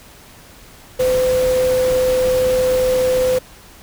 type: tone in noise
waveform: sine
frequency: 510 Hz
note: C5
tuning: 44 cents flat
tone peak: -13 dBFS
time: 0.99-3.39 s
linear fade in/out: 10 ms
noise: pink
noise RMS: -27 dBFS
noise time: 0.99-3.39 s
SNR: +11 dB
effects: pink hiss -43 dBFS RMS until 3.82 s